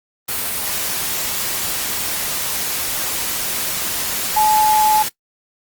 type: tone in noise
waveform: sine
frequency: 858 Hz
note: A5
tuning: 44 cents flat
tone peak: -12 dBFS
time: 4.36-5.03 s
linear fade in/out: 10 ms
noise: white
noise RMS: -22 dBFS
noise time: 0.28-5.09 s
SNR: +7 dB
effects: noise-tail reverb RT60 0.1 s tail -19 dB re dry + Opus 32 kbps